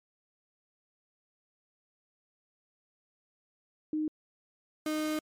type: tone pair in turn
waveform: sine / 35% pulse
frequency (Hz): 308.1 / 308.1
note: D#4 / D#4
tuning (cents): -17 / -17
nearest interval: unison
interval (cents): 0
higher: neither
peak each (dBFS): -28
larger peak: neither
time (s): 3.93-4.08 / 4.86-5.19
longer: second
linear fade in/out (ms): 2
effects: MP3 64 kbps